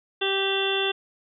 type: harmonic tone with a mistuned harmonic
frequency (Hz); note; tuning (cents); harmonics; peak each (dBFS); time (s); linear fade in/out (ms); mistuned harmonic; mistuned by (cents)
390; G4; -9; 1 / 2 / 3 / 4 / 5 / 7 / 8 / 9; -26 / -33 / -36 / -33 / -37 / -29 / -34 / -28; 0.21-0.92; 10; 9; -17
effects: none